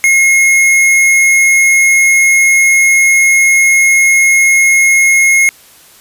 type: tone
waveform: square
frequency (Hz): 2158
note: C#7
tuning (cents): -47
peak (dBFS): -6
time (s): 0.04-5.49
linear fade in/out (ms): 0
effects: white hiss -41 dBFS RMS until 6 s + resampled to 32000 Hz